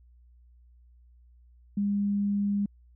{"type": "tone", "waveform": "sine", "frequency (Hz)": 202.5, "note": "G#3", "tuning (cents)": -43, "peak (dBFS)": -24, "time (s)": [1.77, 2.66], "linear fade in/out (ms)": 5, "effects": ["added 60 Hz sine -54 dBFS peak until 2.95 s"]}